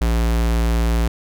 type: tone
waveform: square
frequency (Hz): 57.3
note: A#1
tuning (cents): -29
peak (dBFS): -16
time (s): 0.01-1.08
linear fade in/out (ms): 5
effects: none